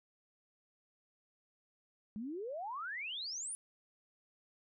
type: exponential sweep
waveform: sine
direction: up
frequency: 201.7 to 10130 Hz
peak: -39 dBFS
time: 2.16-3.55 s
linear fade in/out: 0 ms
effects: none